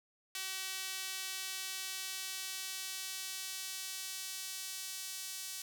sawtooth tone with high-pass filter sweep, 380 Hz, F#4, 46 cents sharp, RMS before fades -42 dBFS, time 0.35-5.62 s, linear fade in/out 2 ms, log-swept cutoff 2800 to 4900 Hz, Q 0.75, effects 10-bit

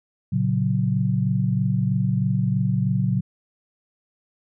sine chord, F# major, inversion first, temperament just, 115.62 / 138.75 / 185 Hz, A#2 / C#3 / F#3, -14 / +2 / 0 cents, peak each -23 dBFS, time 0.32-3.21 s, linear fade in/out 10 ms, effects none

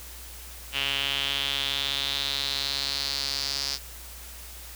sawtooth tone with band-pass filter sweep, 138.8 Hz, C#3, 3 cents sharp, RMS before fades -29 dBFS, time 0.72-3.79 s, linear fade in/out 50 ms, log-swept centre 2900 to 5000 Hz, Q 5.2, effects added 60 Hz sine -44 dBFS peak until 4.75 s + white hiss -44 dBFS RMS until 4.75 s

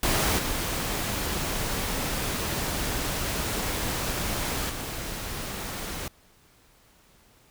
pink noise with level steps, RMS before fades -24 / -29 / -34 dBFS, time 0.03-6.08 s, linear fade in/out 2 ms, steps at 0.38 / 4.69 s, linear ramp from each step 10 ms, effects pink hiss -59 dBFS RMS until 7.5 s

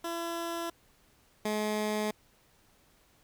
15% pulse tone pair in turn, 337.5 / 212.6 Hz, E4 / G#3, +41 / +41 cents, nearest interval minor sixth, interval 800 cents, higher first, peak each -27 / -23 dBFS, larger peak second, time 0.04-0.7 / 1.45-2.11 s, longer neither, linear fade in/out 5 ms, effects pink hiss -65 dBFS RMS until 3.23 s

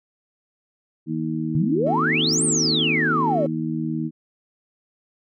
harmonic tone, 79.2 Hz, D#2, 31 cents sharp, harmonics 2 / 3 / 4, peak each -27 / -27 / -27 dBFS, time 1.06-4.11 s, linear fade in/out 50 ms
sine exponential two-way sweep, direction up then down, 130.81 to 9160 to 534 Hz, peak -19 dBFS, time 1.55-3.46 s, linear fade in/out 2 ms, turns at 2.44 s
triangle chord, F# diminished, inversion second, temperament equal, 261.6 / 370 / 440 Hz, C4 / F#4 / A4, 0 / 0 / 0 cents, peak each -29 / -30 / -29 dBFS, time 1.86-3.47 s, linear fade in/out 5 ms
violet noise with exponential decay, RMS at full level -38 dBFS, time 2.33-2.41 s, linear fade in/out 0 ms, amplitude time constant 16 ms
effects none

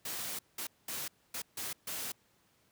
white noise bursts at uneven times, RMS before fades -39 dBFS, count 6, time 0.05-0.39 / 0.58-0.67 / 0.88-1.08 / 1.34-1.42 / 1.57-1.73 / 1.87-2.12 s, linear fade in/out 5 ms, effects pink hiss -70 dBFS RMS until 2.71 s + high-pass 80 Hz 12 dB/octave

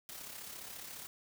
white noise with amplitude modulation, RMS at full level -45 dBFS, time 0.09-1.07 s, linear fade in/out 0 ms, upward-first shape sine, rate 34.5 Hz, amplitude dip 50%, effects none

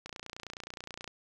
click train, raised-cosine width 0.2 ms, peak -24 dBFS, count 31, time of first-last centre 0.06-1.077 s, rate 29.5 Hz, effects 11-bit

